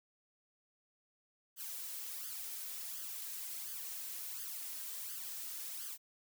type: noise with flanger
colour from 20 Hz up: blue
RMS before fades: -44 dBFS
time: 1.56-5.98 s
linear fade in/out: 50 ms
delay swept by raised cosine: 0.62 to 3.22 ms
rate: 1.4 Hz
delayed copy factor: +0.7
effects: none